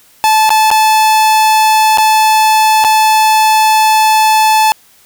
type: tone with dropouts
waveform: 45% pulse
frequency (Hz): 870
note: A5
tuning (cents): -20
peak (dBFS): -6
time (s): 0.24-4.72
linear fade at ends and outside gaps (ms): 0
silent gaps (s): 0.493-0.504 / 0.704-0.713 / 1.974-1.983 / 2.841-2.847
effects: white hiss -46 dBFS RMS until 5.05 s